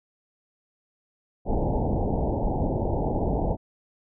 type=low-pass noise; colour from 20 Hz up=pink; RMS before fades=-25 dBFS; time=1.45-3.57 s; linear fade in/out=50 ms; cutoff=890 Hz; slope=96 dB/octave; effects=none